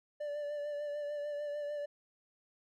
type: tone with vibrato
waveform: triangle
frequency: 586 Hz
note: D5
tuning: 4 cents flat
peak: -34 dBFS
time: 0.2-1.86 s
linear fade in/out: 10 ms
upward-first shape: sine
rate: 6.7 Hz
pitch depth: 26 cents each way
effects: none